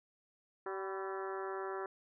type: harmonic tone with a mistuned harmonic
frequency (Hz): 192.1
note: G3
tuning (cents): -35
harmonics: 2 / 3 / 4 / 5 / 6 / 7 / 8 / 9 / 10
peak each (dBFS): -40 / -49 / -47 / -47 / -50 / -47 / -55 / -51 / -62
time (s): 0.66-1.86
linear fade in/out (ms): 2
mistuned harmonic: 5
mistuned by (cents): +53
effects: none